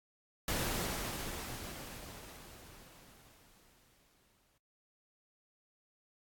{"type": "noise with exponential decay", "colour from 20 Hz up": "pink", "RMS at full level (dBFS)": -34, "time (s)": [0.48, 4.58], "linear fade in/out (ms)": 2, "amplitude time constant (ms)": 890, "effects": ["AAC 64 kbps"]}